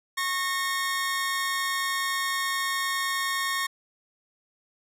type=tone pair together; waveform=sawtooth; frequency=1094 / 1839.9 Hz; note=C#6 / A#6; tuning=-23 / -23 cents; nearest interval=major sixth; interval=900 cents; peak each=-25 dBFS; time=0.17-3.67 s; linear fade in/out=10 ms; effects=resampled to 32000 Hz